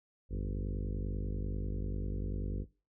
harmonic tone with a mistuned harmonic, 50.2 Hz, G1, 42 cents sharp, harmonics 1 / 2 / 3 / 4 / 5 / 6 / 7 / 8 / 9 / 10, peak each -34 / -40 / -44 / -46 / -48 / -50 / -51 / -52 / -53 / -54 dBFS, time 0.29-2.66 s, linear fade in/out 50 ms, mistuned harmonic 2, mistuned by -140 cents, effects noise-tail reverb RT60 0.3 s tail -18 dB re dry

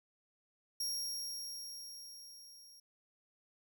sawtooth tone with level ramp, 5588 Hz, F8, in tune, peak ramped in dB -32 to -54 dBFS, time 0.8-2.8 s, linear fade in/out 5 ms, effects none

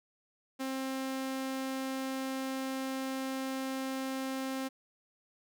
sawtooth tone, 265.1 Hz, C4, 23 cents sharp, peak -30 dBFS, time 0.59-4.69 s, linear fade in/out 20 ms, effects none

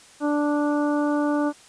harmonic tone, 293.7 Hz, D4, in tune, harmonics 1 / 2 / 3 / 4 / 5, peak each -21 / -27 / -31 / -33 / -35 dBFS, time 0.2-1.53 s, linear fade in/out 50 ms, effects white hiss -50 dBFS RMS until 1.68 s + resampled to 22050 Hz

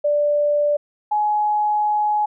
sine tone pair in turn, 587.3 / 841.4 Hz, D5 / G#5, 0 / +22 cents, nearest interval tritone, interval 622 cents, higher second, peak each -15 / -16 dBFS, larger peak first, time 0.04-0.77 / 1.11-2.26 s, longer second, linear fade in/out 10 ms, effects none

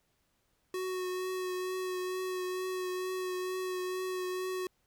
square tone with vibrato, 369 Hz, F#4, 5 cents flat, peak -34 dBFS, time 0.74-4.67 s, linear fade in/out 2 ms, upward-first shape triangle, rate 2.2 Hz, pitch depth 19 cents each way, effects pink hiss -75 dBFS RMS until 4.86 s

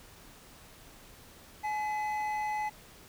triangle tone pair together, 848 / 2017 Hz, G#5 / B6, +36 / +36 cents, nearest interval octave + minor third, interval 1500 cents, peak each -29 / -38 dBFS, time 1.63-2.7 s, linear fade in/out 20 ms, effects pink hiss -54 dBFS RMS until 3.08 s

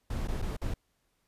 brown noise with dropouts, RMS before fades -32 dBFS, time 0.1-0.74 s, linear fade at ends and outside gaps 5 ms, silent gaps 0.275-0.283 / 0.418-0.423 / 0.567-0.615 s, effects pink hiss -75 dBFS RMS until 1.27 s + resampled to 32000 Hz

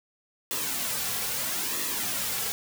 white noise with flanger, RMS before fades -30 dBFS, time 0.51-2.52 s, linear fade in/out 0 ms, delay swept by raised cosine 1.3 to 3.3 ms, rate 0.77 Hz, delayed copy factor -0.6, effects none

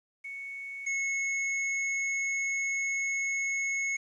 sine / square tone pair in turn, 2217 / 2188 Hz, C#7 / C#7, 0 / -23 cents, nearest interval unison, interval 23 cents, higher first, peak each -37 / -29 dBFS, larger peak second, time 0.24-0.86 / 0.86-3.97 s, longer second, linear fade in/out 10 ms, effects resampled to 22050 Hz + 10-bit

